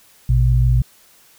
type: tone pair together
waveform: sine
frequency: 57.27 / 123.47 Hz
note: A#1 / B2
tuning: -30 / 0 cents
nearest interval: octave + minor second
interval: 1330 cents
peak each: -14 dBFS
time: 0.29-0.82 s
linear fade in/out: 5 ms
effects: white hiss -51 dBFS RMS until 1.38 s